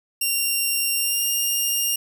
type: tone with pitch glide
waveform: 5% pulse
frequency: 2769 to 2814 Hz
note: F7 to F7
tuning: -15 to +12 cents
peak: -12 dBFS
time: 0.21-1.96 s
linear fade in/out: 5 ms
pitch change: +27 cents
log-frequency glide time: 0.94-1.27 s
effects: 8-bit